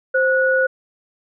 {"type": "tone pair together", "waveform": "sine", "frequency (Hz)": [523.3, 1464.8], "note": ["C5", "F#6"], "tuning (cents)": [0, -18], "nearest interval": "octave + tritone", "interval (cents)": 1782, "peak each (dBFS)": [-16, -17], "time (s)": [0.14, 0.67], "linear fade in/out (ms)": 10, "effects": []}